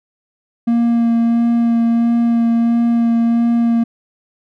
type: tone with vibrato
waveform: triangle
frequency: 233.1 Hz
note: A#3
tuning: in tune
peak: -9 dBFS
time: 0.67-3.84 s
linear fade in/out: 10 ms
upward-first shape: sine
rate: 1.5 Hz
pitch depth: 12 cents each way
effects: none